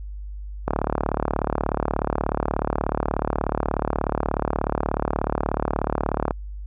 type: click train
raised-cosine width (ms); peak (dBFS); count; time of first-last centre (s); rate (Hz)
1; -7; 207; 0.68-6.308; 36.6
effects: added 50 Hz sine -31 dBFS peak until 6.66 s